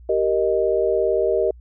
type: chord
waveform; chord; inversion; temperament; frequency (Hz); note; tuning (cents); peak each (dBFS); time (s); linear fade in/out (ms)
sine; Eb major; first; just; 388.9 / 466.7 / 622.3; G4 / Bb4 / Eb5; -14 / +2 / 0; -21; 0.09-1.51; 5
effects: added 60 Hz sine -41 dBFS peak until 1.6 s